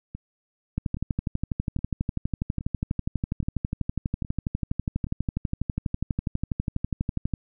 two click trains, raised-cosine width 5 ms, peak -13 / -23 dBFS, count 81 / 7, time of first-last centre 0.78-7.337 / 0.15-5.068 s, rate 12.2 / 1.22 Hz, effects none

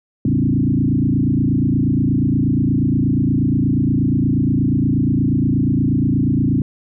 sine tone with frequency modulation, 196 Hz, G3, in tune, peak -13 dBFS, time 0.25-6.62 s, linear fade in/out 2 ms, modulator 28.4 Hz, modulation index 3.5, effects none

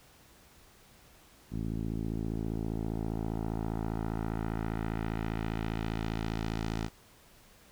10% pulse tone with low-pass filter sweep, 55 Hz, A1, in tune, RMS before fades -34 dBFS, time 1.5-6.9 s, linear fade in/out 50 ms, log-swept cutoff 250 to 6500 Hz, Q 1, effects pink hiss -59 dBFS RMS until 7.71 s

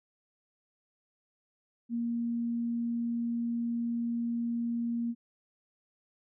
sine tone, 234.7 Hz, A#3, 12 cents sharp, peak -29 dBFS, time 1.89-5.15 s, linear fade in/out 50 ms, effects none

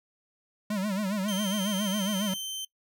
square tone with vibrato, 200 Hz, G3, 35 cents sharp, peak -28 dBFS, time 0.7-2.34 s, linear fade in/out 5 ms, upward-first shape sine, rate 7.3 Hz, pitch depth 130 cents each way
sawtooth tone with pitch glide, 3136 to 3100 Hz, G7 to G7, 0 to -20 cents, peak -30 dBFS, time 1.28-2.65 s, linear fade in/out 5 ms, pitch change -20 cents, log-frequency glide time 1.81-2.45 s
effects noise-tail reverb RT60 0.1 s tail -21 dB re dry

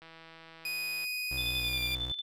click train, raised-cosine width 0.3 ms, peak -35 dBFS, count 168, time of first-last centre 0.02-1.045 s, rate 163 Hz
30% pulse tone with pitch glide, 2489 to 2390 Hz, D#7 to D7, 0 to +30 cents, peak -30 dBFS, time 0.65-1.95 s, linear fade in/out 2 ms, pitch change -70 cents, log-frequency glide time 1.59-1.8 s
30% pulse tone with vibrato, 62.2 Hz, B1, 13 cents sharp, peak -35 dBFS, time 1.31-2.12 s, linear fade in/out 5 ms, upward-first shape triangle, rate 5.3 Hz, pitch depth 90 cents each way
sine tone with tremolo, 3520 Hz, A7, in tune, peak -31 dBFS, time 1.37-2.22 s, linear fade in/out 20 ms, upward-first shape square, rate 11 Hz, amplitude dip 60%
effects none

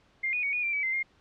sine tone with pitch steps, 2110 / 2465 / 2241 / 2456 / 2361 / 2285 / 2074 / 2123 Hz, C7 / D#7 / C#7 / D#7 / D7 / D7 / C7 / C7, +14 / -17 / +18 / -23 / +9 / -48 / -16 / +25 cents, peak -26 dBFS, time 0.23-1.03 s, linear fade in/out 10 ms, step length 100 ms, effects pink hiss -63 dBFS RMS until 1.2 s + low-pass 4000 Hz 12 dB/octave

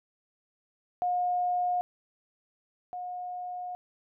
sine tone pair in turn, 717 / 720.8 Hz, F5 / F#5, +45 / -45 cents, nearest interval unison, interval 10 cents, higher second, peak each -25 / -34 dBFS, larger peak first, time 1.02-1.81 / 2.93-3.75 s, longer second, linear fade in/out 0 ms, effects none

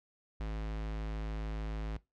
square tone, 53.4 Hz, G#1, 49 cents sharp, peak -36 dBFS, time 0.4-1.97 s, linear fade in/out 5 ms, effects noise-tail reverb RT60 0.2 s tail -19 dB re dry + low-pass 4000 Hz 12 dB/octave

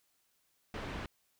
pink low-pass noise, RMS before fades -41 dBFS, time 0.74-1.06 s, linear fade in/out 2 ms, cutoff 2800 Hz, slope 12 dB/octave, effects white hiss -75 dBFS RMS until 1.39 s

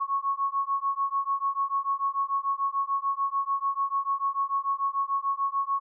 sine beating tone pair, 1100 / 1106.8 Hz, C#6 / C#6, -14 / -3 cents, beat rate 6.8 Hz, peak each -28 / -28 dBFS, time 0-5.8 s, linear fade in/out 20 ms, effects none

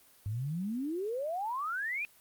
sine exponential sweep, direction up, 98 to 2521 Hz, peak -32 dBFS, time 0.26-2.05 s, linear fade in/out 0 ms, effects white hiss -61 dBFS RMS until 2.2 s + Opus 32 kbps

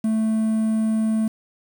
triangle tone with quantisation, 220 Hz, A3, in tune, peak -16 dBFS, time 0.04-1.28 s, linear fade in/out 5 ms, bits 7, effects none

